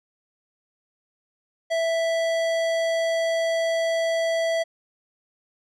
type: tone with tanh clipping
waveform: sine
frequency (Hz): 659.3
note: E5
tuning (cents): 0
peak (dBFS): -23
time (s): 1.7-4.64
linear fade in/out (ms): 20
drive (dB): 18
effects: none